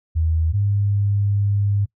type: tone pair in turn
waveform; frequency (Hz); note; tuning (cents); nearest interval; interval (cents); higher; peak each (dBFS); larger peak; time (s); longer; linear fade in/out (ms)
sine; 80.4 / 101.33; E2 / G#2; -43 / -42; major third; 401; second; -16; neither; 0.15-0.53 / 0.53-1.86; second; 20
effects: noise-tail reverb RT60 0.1 s tail -22 dB re dry